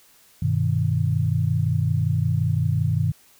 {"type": "chord", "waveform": "sine", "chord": "G augmented", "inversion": "none", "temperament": "equal", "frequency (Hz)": [98, 123.47, 155.56], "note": ["G2", "B2", "D#3"], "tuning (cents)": [0, 0, 0], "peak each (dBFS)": -23, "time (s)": [0.42, 3.12], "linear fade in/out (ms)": 5, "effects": ["white hiss -55 dBFS RMS until 3.39 s"]}